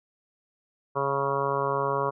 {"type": "harmonic tone", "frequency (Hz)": 138.59, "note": "C#3", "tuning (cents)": 0, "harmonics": [1, 2, 3, 4, 5, 6, 7, 8, 9, 10], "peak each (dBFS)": [-35, -42, -30, -31, -36, -42, -30, -30, -38, -39], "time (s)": [0.95, 2.11], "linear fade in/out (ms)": 20, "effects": []}